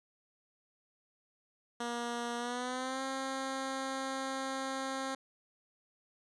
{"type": "tone with pitch glide", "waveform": "10% pulse", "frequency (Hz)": [237.8, 266.9], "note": ["A#3", "C4"], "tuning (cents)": [35, 35], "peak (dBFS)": -27, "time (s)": [1.8, 5.15], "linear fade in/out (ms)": 5, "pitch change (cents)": 200, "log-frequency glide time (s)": [2.37, 3.02], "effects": ["resampled to 22050 Hz"]}